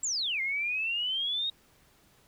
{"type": "exponential two-way sweep", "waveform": "sine", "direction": "down then up", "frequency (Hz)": [7720, 2093, 3780], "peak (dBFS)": -28, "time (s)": [0.03, 1.5], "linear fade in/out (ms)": 5, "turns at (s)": 0.41, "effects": ["pink hiss -63 dBFS RMS until 2.27 s"]}